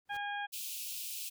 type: noise with exponential growth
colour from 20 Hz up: pink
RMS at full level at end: -48 dBFS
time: 0.05-0.17 s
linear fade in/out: 5 ms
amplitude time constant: 26 ms
type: harmonic tone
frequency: 816 Hz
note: G#5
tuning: 31 cents flat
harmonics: 1 / 2 / 3 / 4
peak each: -38 / -39 / -48 / -47 dBFS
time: 0.09-0.47 s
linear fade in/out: 20 ms
type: high-pass noise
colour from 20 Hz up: white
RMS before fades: -41 dBFS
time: 0.52-1.3 s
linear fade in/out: 20 ms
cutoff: 2400 Hz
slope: 96 dB/octave
effects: none